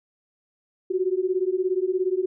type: beating tone pair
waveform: sine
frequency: 362.6 / 379.6 Hz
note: F#4 / F#4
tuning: -35 / +44 cents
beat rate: 17 Hz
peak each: -24 dBFS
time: 0.9-2.26 s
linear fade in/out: 10 ms
effects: none